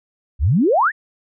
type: exponential sweep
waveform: sine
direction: up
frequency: 57.4 to 1949 Hz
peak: -12 dBFS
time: 0.39-0.92 s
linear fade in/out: 50 ms
effects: none